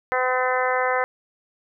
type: harmonic tone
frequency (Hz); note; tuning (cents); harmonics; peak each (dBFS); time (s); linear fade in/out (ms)
254.6; C4; -47; 2 / 3 / 4 / 5 / 6 / 7 / 8; -24 / -26 / -27 / -28 / -29 / -29 / -30; 0.12-1.04; 0
effects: none